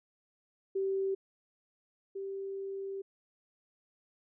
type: tone pair in turn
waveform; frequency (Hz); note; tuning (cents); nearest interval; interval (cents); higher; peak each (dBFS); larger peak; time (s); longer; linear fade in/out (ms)
sine; 387.2 / 390.6; G4 / G4; -21 / -6; unison; 15; second; -29 / -36; first; 0.75-1.15 / 2.15-3.02; second; 10
effects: none